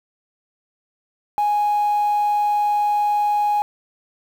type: tone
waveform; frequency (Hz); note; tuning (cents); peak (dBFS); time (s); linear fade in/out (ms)
triangle; 830.6; G#5; 0; -13; 1.38-3.62; 0
effects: tanh soft clip ceiling -12 dBFS + 7-bit